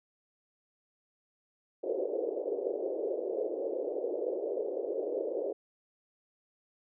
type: band-pass noise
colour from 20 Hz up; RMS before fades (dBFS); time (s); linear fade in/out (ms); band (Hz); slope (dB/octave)
white; -34; 1.83-5.53; 10; 360 to 550; 48
effects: none